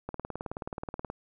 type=click train; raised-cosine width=1 ms; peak=-21 dBFS; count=20; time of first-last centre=0.09-1.101 s; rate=18.8 Hz; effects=none